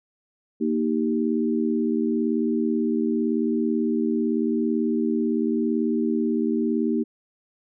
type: chord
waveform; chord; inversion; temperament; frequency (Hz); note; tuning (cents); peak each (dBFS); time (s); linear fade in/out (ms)
sine; Eb major; second; equal; 233.1 / 311.1 / 392; Bb3 / Eb4 / G4; 0 / 0 / 0; -23 / -25 / -27; 0.6-7.04; 20
effects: none